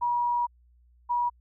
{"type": "tone pair in turn", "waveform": "sine", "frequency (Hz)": [961, 964.6], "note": ["B5", "B5"], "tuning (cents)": [-48, -41], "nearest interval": "unison", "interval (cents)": 7, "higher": "second", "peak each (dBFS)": -23, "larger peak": "neither", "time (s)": [[0.01, 0.47], [1.09, 1.3]], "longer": "first", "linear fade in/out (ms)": 20, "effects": ["added 60 Hz sine -57 dBFS peak until 1.4 s"]}